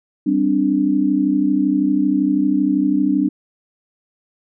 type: chord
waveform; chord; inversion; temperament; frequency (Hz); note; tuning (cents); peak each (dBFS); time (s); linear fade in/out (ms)
sine; G suspended fourth; none; just; 196 / 261.3 / 294; G3 / C4 / D4; 0 / -2 / +2; -21 / -19 / -16; 0.26-3.29; 10
effects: none